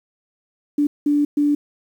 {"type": "tone bursts at uneven times", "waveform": "sine", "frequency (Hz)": 291.9, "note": "D4", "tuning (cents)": -10, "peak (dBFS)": -14, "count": 3, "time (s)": [[0.78, 0.87], [1.06, 1.25], [1.37, 1.55]], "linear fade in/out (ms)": 5, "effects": ["8-bit"]}